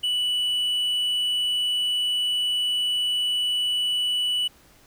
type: tone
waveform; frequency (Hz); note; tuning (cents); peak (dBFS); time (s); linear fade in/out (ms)
triangle; 2960; F#7; 0; -20; 0.03-4.48; 10
effects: pink hiss -55 dBFS RMS until 4.86 s